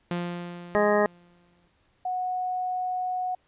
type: tone with exponential decay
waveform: sawtooth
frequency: 174.61 Hz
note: F3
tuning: in tune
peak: -22 dBFS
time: 0.11-1.68 s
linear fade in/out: 2 ms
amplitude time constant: 340 ms
type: harmonic tone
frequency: 207.7 Hz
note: G#3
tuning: in tune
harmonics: 1 / 2 / 3 / 4 / 5 / 6 / 8 / 9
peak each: -28 / -24 / -23 / -29 / -31 / -32 / -34 / -31 dBFS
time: 0.75-1.06 s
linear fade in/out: 0 ms
type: tone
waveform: sine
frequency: 734 Hz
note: F#5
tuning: 14 cents flat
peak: -26 dBFS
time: 2.05-3.35 s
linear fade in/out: 5 ms
effects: pink hiss -67 dBFS RMS until 3.47 s + resampled to 8000 Hz